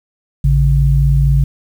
sine tone pair together, 55.56 / 140 Hz, A1 / C#3, +18 / +18 cents, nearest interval octave + major third, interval 1600 cents, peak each -11 dBFS, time 0.44-1.44 s, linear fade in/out 5 ms, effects 7-bit

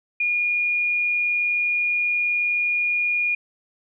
sine tone, 2433 Hz, D#7, 39 cents flat, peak -19 dBFS, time 0.2-3.35 s, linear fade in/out 5 ms, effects none

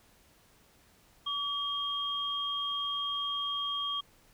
sine tone pair together, 1142 / 3230 Hz, D6 / G#7, -49 / -49 cents, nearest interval octave + tritone, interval 1800 cents, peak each -36 / -32 dBFS, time 1.26-4.01 s, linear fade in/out 10 ms, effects pink hiss -63 dBFS RMS until 4.33 s

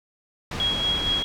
pink low-pass noise, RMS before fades -31 dBFS, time 0.51-1.23 s, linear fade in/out 5 ms, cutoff 4500 Hz, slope 12 dB/octave
sine tone with tremolo, 3303 Hz, G#7, 10 cents flat, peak -20 dBFS, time 0.6-1.24 s, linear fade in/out 0 ms, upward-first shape sine, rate 4.3 Hz, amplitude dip 50%
effects none

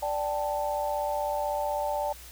sine chord, D suspended fourth, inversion none, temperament equal, 587.3 / 784 / 880 Hz, D5 / G5 / A5, 0 / 0 / 0 cents, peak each -30 / -33 / -31 dBFS, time 0.02-2.13 s, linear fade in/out 10 ms, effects added 60 Hz sine -48 dBFS peak until 2.31 s + white hiss -48 dBFS RMS until 2.31 s

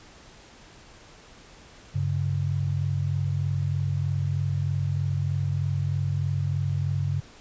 sine tone pair together, 97.4 / 140.61 Hz, G2 / C#3, -11 / +25 cents, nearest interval tritone, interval 636 cents, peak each -26 dBFS, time 1.94-7.21 s, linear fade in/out 20 ms, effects pink hiss -50 dBFS RMS until 7.4 s + resampled to 16000 Hz

